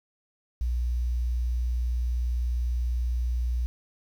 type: tone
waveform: sine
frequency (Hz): 60.3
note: B1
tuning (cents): -41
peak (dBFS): -24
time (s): 0.61-3.66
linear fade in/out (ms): 0
effects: 9-bit